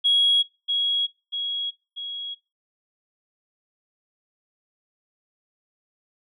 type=tone with echo; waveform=sine; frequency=3316 Hz; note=G#7; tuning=3 cents flat; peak=-15 dBFS; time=0.04-0.43 s; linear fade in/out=20 ms; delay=640 ms; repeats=3; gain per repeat=-5 dB; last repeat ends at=2.35 s; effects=noise-tail reverb RT60 0.3 s tail -23 dB re dry + tanh soft clip ceiling -11 dBFS